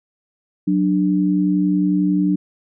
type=tone pair together; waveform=sine; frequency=185 / 296.1 Hz; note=F#3 / D4; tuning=0 / +14 cents; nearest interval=minor sixth; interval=814 cents; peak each=-17 dBFS; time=0.67-2.36 s; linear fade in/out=10 ms; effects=none